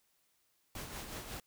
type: noise with tremolo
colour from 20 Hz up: pink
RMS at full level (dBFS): -43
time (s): 0.75-1.4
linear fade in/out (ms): 2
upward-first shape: sine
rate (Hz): 5.5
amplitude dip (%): 45
effects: white hiss -75 dBFS RMS until 1.46 s